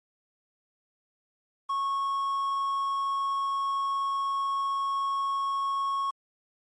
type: tone with quantisation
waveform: triangle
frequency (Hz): 1100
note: C#6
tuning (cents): -14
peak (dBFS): -24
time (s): 1.69-6.11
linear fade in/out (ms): 10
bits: 9
effects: MP3 48 kbps